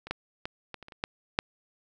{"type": "clicks", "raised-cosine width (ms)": 0.3, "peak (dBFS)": [-25, -14, -18, -22, -29, -30, -30, -13, -7], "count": 9, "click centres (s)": [0.07, 0.11, 0.455, 0.743, 0.827, 0.884, 0.922, 1.039, 1.389], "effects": []}